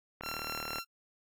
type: click train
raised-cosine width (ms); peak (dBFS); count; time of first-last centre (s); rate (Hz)
0.5; -24; 23; 0.21-0.784; 38.3
type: tone with tremolo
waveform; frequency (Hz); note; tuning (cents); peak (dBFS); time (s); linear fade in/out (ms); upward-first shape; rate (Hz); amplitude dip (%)
15% pulse; 1364; F6; -41; -30; 0.22-0.85; 50; sine; 4.1; 25
effects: AAC 64 kbps